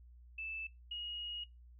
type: tone pair in turn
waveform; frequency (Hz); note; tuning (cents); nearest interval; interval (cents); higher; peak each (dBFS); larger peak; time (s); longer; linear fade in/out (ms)
sine; 2635 / 2882; E7 / F#7; -1 / -46; major second; 155; second; -40 / -39; second; 0.38-0.67 / 0.91-1.44; second; 5
effects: noise-tail reverb RT60 0.2 s tail -20 dB re dry + added 60 Hz sine -55 dBFS peak until 1.79 s